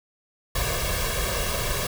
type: noise with comb filter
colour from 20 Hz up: pink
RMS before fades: -26 dBFS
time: 0.55-1.87 s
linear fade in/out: 5 ms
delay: 1.8 ms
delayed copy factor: +0.8
effects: none